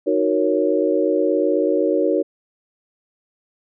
sine chord, D# minor seventh, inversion none, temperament equal, 311.1 / 370 / 466.2 / 554.4 Hz, D#4 / F#4 / A#4 / C#5, 0 / 0 / 0 / 0 cents, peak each -21 dBFS, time 0.06-2.23 s, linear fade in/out 20 ms, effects none

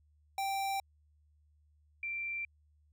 square / sine tone pair in turn, 783 / 2355 Hz, G5 / D7, -2 / +4 cents, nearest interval octave + perfect fifth, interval 1906 cents, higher second, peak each -33 / -35 dBFS, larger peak first, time 0.38-0.8 / 2.03-2.45 s, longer neither, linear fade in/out 2 ms, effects added 75 Hz sine -65 dBFS peak until 2.92 s

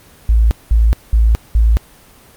sine tone bursts, 55.7 Hz, A1, 22 cents sharp, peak -7 dBFS, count 4, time 0.29-1.77 s, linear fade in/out 0 ms, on 220 ms, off 200 ms, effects pink hiss -44 dBFS RMS until 2.36 s + Opus 24 kbps

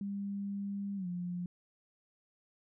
sine tone with pitch glide, 200 to 177.15 Hz, G3 to F3, +35 to +25 cents, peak -35 dBFS, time 0.01-1.46 s, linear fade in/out 2 ms, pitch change -210 cents, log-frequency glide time 0.96-1.07 s, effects none

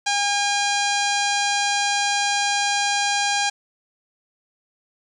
harmonic tone with a mistuned harmonic, 810 Hz, G#5, 43 cents flat, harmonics 1 / 2 / 3 / 4 / 5 / 6 / 7 / 8 / 9 / 10, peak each -23 / -26 / -28 / -29 / -30 / -31 / -31 / -32 / -33 / -33 dBFS, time 0.06-3.5 s, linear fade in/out 10 ms, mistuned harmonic 6, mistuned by -19 cents, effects 9-bit

